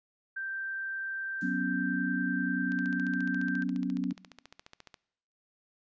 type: tone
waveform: sine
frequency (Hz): 1568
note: G6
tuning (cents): 0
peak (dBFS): -33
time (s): 0.36-3.64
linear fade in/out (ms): 10
type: noise with exponential decay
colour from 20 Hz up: violet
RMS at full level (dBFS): -48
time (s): 1.41-1.81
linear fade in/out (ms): 1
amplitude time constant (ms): 86
type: chord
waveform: sine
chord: F# suspended fourth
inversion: none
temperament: equal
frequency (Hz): 185 / 246.9 / 277.2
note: F#3 / B3 / C#4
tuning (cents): 0 / 0 / 0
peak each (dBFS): -33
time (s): 1.42-4.13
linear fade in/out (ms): 10
type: click train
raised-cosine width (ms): 0.2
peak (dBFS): -30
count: 33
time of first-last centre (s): 2.72-4.942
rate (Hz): 14.4
effects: noise-tail reverb RT60 0.8 s tail -22 dB re dry + resampled to 16000 Hz